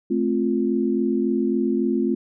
sine chord, F major, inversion first, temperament just, 218.3 / 261.9 / 349.2 Hz, A3 / C4 / F4, -13 / +2 / 0 cents, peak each -23 dBFS, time 0.1-2.15 s, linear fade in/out 10 ms, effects none

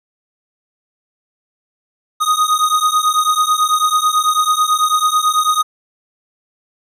square beating tone pair, 1240 / 1249.1 Hz, D#6 / D#6, -6 / +6 cents, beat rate 9.1 Hz, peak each -16 dBFS, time 2.2-5.63 s, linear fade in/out 20 ms, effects resampled to 32000 Hz

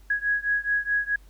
sine beating tone pair, 1661.2 / 1665.9 Hz, G#6 / G#6, 0 / +5 cents, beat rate 4.7 Hz, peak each -25 / -26 dBFS, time 0.1-1.16 s, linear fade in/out 5 ms, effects added 48 Hz sine -48 dBFS peak until 1.29 s + pink hiss -61 dBFS RMS until 1.29 s

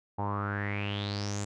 sawtooth tone with low-pass filter sweep, 101.7 Hz, G#2, 36 cents flat, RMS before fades -33 dBFS, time 0.18-1.45 s, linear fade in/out 10 ms, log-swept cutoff 840 to 7600 Hz, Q 7.7, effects none

